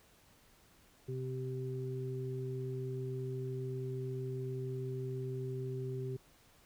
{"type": "harmonic tone", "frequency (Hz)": 129.5, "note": "C3", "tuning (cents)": -17, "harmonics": [1, 2, 3], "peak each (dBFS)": [-38, -50, -41], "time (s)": [1.08, 6.17], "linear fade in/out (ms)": 10, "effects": ["pink hiss -65 dBFS RMS until 6.65 s"]}